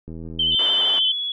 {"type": "click train", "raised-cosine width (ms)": 3, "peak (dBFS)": -23, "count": 39, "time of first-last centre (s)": [0.08, 0.547], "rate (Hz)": 81.4}
{"type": "tone with vibrato", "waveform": "sine", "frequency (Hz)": 3075, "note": "G7", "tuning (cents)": -34, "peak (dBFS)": -17, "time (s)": [0.39, 1.12], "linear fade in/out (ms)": 5, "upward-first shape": "square", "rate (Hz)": 13, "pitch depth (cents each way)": 26}
{"type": "tone with pitch glide", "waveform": "sine", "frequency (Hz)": [3546, 3378], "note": ["A7", "G#7"], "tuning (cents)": [13, 29], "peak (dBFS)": -23, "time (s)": [0.52, 1.32], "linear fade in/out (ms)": 2, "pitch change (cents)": -84, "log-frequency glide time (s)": [0.71, 1.2]}
{"type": "band-pass noise", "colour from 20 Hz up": "white", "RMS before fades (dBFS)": -34, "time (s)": [0.59, 0.99], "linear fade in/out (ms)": 2, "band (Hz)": [320, 1300], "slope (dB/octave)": 12}
{"effects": []}